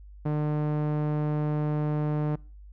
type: tone with low-pass filter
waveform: sawtooth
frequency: 150 Hz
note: D3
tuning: 37 cents sharp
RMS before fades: -27 dBFS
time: 0.25-2.36 s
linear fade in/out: 10 ms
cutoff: 960 Hz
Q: 0.56
effects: noise-tail reverb RT60 0.4 s tail -24 dB re dry + added 50 Hz sine -44 dBFS peak until 2.72 s